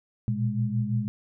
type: tone cluster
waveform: sine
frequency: 116.2 / 122.1 / 207.1 Hz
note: A#2 / B2 / G#3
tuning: -5 / -19 / -5 cents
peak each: -28 / -28 / -29 dBFS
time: 0.28-1.08 s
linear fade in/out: 0 ms
effects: none